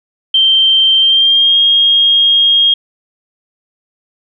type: tone with pitch glide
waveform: sine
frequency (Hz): 3136 to 3250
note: G7 to G#7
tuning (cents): 0 to -38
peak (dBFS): -6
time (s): 0.34-2.74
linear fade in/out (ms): 5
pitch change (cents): +62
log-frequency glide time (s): 0.99-1.58
effects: none